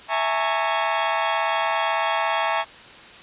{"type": "chord", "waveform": "sawtooth", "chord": "A# half-diminished seventh", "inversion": "second", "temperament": "equal with one note detuned", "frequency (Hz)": [659.3, 830.6, 908.4, 1108.7], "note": ["E5", "G#5", "A#5", "C#6"], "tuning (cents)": [0, 0, -45, 0], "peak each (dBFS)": -22, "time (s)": [0.08, 2.65], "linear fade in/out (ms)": 50, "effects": ["white hiss -43 dBFS RMS until 3.22 s", "resampled to 8000 Hz"]}